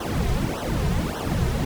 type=noise with flanger; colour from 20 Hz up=brown; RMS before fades=-24 dBFS; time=0-1.65 s; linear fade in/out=5 ms; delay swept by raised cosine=0.42 to 3.62 ms; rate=1.7 Hz; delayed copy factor=-1; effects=none